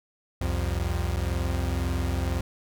40% pulse tone pair together, 65.35 / 87.31 Hz, C2 / F2, -1 / 0 cents, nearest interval perfect fourth, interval 501 cents, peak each -27 dBFS, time 0.41-2.41 s, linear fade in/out 5 ms, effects none

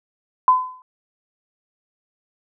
sine tone with exponential decay, 1016 Hz, B5, 49 cents sharp, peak -7 dBFS, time 0.48-0.82 s, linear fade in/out 1 ms, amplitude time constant 73 ms, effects none

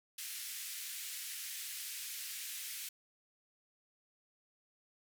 white band-pass noise, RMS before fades -44 dBFS, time 0.18-2.89 s, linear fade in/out 5 ms, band 1800 to 15000 Hz, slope 24 dB/octave, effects none

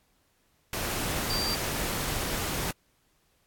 sine tone in noise, 4696 Hz, D8, 1 cent flat, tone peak -29 dBFS, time 1.3-1.55 s, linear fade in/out 2 ms, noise pink, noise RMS -31 dBFS, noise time 0.73-2.71 s, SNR -1 dB, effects pink hiss -69 dBFS RMS until 3.46 s + AAC 64 kbps

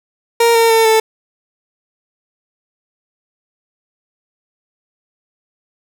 30% pulse tone with pitch steps, 466.2 / 457.9 / 449.8 / 441.8 Hz, A#4 / A#4 / A4 / A4, 0 / -31 / +38 / +7 cents, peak -6 dBFS, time 0.4-1 s, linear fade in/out 5 ms, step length 150 ms, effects none

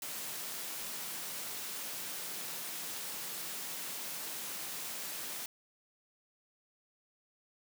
white high-pass noise, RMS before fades -41 dBFS, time 0.02-5.46 s, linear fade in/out 2 ms, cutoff 130 Hz, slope 96 dB/octave, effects none

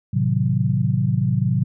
sine chord, A diminished seventh, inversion none, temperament equal, 110 / 130.81 / 155.56 / 185 Hz, A2 / C3 / Eb3 / Gb3, 0 / 0 / 0 / 0 cents, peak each -22 / -20 / -25 / -23 dBFS, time 0.13-1.64 s, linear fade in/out 10 ms, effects none

